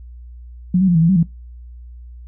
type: tone with pitch steps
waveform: sine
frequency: 181 / 190.3 / 175.5 / 161.2 / 166.5 / 190.4 / 166.7 Hz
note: F#3 / F#3 / F3 / E3 / E3 / F#3 / E3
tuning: -38 / +49 / +9 / -38 / +18 / +50 / +20 cents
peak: -10 dBFS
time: 0.74-1.23 s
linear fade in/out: 5 ms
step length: 70 ms
effects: noise-tail reverb RT60 0.2 s tail -19 dB re dry + added 60 Hz sine -34 dBFS peak until 2.27 s